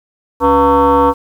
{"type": "tone with frequency modulation", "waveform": "sine", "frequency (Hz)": 700, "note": "F5", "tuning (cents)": 4, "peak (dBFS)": -6, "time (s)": [0.4, 1.14], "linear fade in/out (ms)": 50, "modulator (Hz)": 210, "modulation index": 2.2, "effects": ["tanh soft clip ceiling -3 dBFS", "7-bit"]}